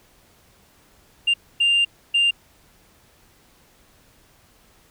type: tone bursts at uneven times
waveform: sine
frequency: 2794 Hz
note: F7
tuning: in tune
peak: -13 dBFS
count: 3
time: 1.27-1.34 / 1.6-1.85 / 2.14-2.31 s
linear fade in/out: 10 ms
effects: tanh soft clip ceiling -13 dBFS + pink hiss -56 dBFS RMS until 4.9 s